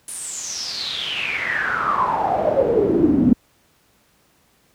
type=noise with band-pass filter sweep; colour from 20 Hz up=brown; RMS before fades=-20 dBFS; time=0.08-3.33 s; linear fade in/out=2 ms; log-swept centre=9900 to 230 Hz; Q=9.5; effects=pink hiss -59 dBFS RMS until 4.74 s + high-pass 60 Hz 12 dB/octave